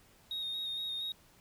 sine tone with vibrato, 3729 Hz, A#7, in tune, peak -33 dBFS, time 0.31-1.12 s, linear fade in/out 2 ms, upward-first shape square, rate 4.3 Hz, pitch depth 19 cents each way, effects tanh soft clip ceiling -33 dBFS + pink hiss -63 dBFS RMS until 1.4 s

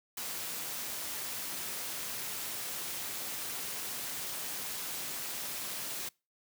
white noise with amplitude modulation, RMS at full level -37 dBFS, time 0.17-6.09 s, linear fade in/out 5 ms, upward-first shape sine, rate 206 Hz, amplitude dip 35%, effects noise-tail reverb RT60 0.3 s tail -26 dB re dry + high-pass 100 Hz 12 dB/octave

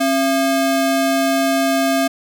square ring-modulated tone, 473.1 Hz, A#4, 26 cents sharp, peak -12 dBFS, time 0-2.08 s, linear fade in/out 10 ms, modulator 203 Hz, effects none

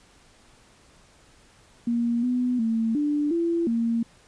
sine tone with pitch steps, 235.7 / 248.6 / 225.5 / 294.3 / 337.6 / 230.9 Hz, A#3 / B3 / A3 / D4 / E4 / A#3, +19 / +12 / +43 / +4 / +41 / -16 cents, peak -21 dBFS, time 1.87-4.03 s, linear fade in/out 5 ms, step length 360 ms, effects pink hiss -56 dBFS RMS until 4.27 s + resampled to 22050 Hz

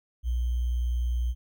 sine tone with sample-and-hold, 60.4 Hz, B1, 38 cents flat, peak -24 dBFS, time 0.23-1.35 s, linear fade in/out 50 ms, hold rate 3150 Hz, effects none

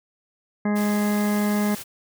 harmonic tone, 207.7 Hz, G#3, in tune, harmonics 1 / 2 / 3 / 4 / 5 / 6 / 8 / 9 / 10, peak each -20 / -31 / -32 / -34 / -38 / -39 / -37 / -48 / -38 dBFS, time 0.65-1.75 s, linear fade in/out 5 ms
white noise, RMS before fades -36 dBFS, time 0.75-1.84 s, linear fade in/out 20 ms
effects none

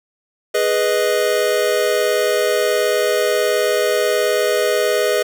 square chord, G# minor, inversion none, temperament equal, 415.3 / 493.9 / 622.3 Hz, G#4 / B4 / D#5, 0 / 0 / 0 cents, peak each -20 dBFS, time 0.54-5.23 s, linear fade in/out 10 ms, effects none

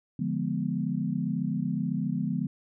sine chord, D diminished seventh, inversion none, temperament equal with one note detuned, 146.83 / 174.61 / 208.7 / 246.9 Hz, D3 / F3 / Ab3 / Cb4, 0 / 0 / +9 / 0 cents, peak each -33 / -31 / -32 / -32 dBFS, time 0.19-2.47 s, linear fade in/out 5 ms, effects none

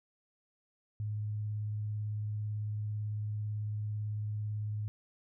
sine tone with vibrato, 105.7 Hz, G#2, 31 cents sharp, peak -33 dBFS, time 1-4.88 s, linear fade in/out 0 ms, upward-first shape square, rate 18 Hz, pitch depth 11 cents each way, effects none

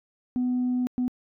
sine tone bursts at uneven times, 249.5 Hz, B3, 18 cents sharp, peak -21 dBFS, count 2, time 0.36-0.87 / 0.98-1.08 s, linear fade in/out 0 ms, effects tanh soft clip ceiling -20 dBFS

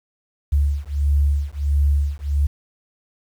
sine beating tone pair, 70.9 / 72.4 Hz, C#2 / D2, +40 / -24 cents, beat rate 1.5 Hz, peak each -19 dBFS, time 0.52-2.47 s, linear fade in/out 10 ms, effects 8-bit

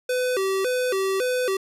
square tone with vibrato, 440 Hz, A4, in tune, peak -22 dBFS, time 0.09-1.57 s, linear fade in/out 5 ms, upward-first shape square, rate 1.8 Hz, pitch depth 230 cents each way, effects resampled to 32000 Hz

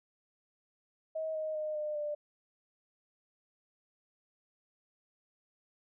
sine tone with pitch steps, 635 / 624.5 / 614.1 / 603.9 / 593.8 Hz, D#5 / D#5 / D#5 / D5 / D5, +35 / +6 / -23 / +48 / +19 cents, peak -33 dBFS, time 1.15-2.15 s, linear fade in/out 10 ms, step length 200 ms, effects none

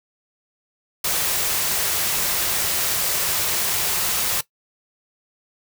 white band-stop noise, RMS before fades -22 dBFS, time 1.04-4.41 s, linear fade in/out 5 ms, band 220 to 310 Hz, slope 96 dB/octave, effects noise-tail reverb RT60 0.1 s tail -18 dB re dry

